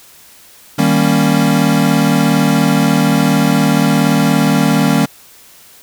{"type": "chord", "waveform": "square", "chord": "Eb dominant seventh", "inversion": "none", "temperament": "equal", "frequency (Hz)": [155.56, 196, 233.1, 277.2], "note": ["Eb3", "G3", "Bb3", "Db4"], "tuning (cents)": [0, 0, 0, 0], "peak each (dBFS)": -16, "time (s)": [0.78, 5.06], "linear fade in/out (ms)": 10, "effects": ["white hiss -42 dBFS RMS until 5.82 s"]}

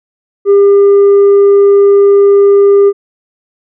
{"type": "tone with tanh clipping", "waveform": "sine", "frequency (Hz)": 400.8, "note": "G4", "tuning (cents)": 38, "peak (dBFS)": -3, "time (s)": [0.45, 2.93], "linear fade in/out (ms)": 50, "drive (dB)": 2, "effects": []}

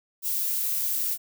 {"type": "noise with high-pass filter sweep", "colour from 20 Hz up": "violet", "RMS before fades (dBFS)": -27, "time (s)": [0.22, 1.18], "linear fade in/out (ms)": 50, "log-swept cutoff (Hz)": [3100, 210], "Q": 0.8, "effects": []}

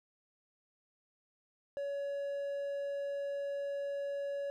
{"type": "tone", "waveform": "triangle", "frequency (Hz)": 563, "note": "C#5", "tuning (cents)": 27, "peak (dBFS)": -33, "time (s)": [1.77, 4.5], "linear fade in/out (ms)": 0, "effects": []}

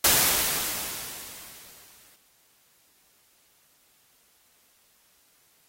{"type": "noise with exponential decay", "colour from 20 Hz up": "white", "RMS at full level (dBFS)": -18, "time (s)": [0.04, 2.16], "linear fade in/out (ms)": 5, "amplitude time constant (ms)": 460, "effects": ["white hiss -63 dBFS RMS until 5.68 s", "AAC 48 kbps"]}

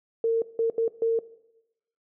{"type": "tone bursts at uneven times", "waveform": "sine", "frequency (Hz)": 456, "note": "A#4", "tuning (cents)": -38, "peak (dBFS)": -20, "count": 4, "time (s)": [[0.24, 0.42], [0.59, 0.7], [0.78, 0.88], [1.02, 1.19]], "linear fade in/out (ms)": 2, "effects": ["noise-tail reverb RT60 0.9 s tail -18 dB re dry"]}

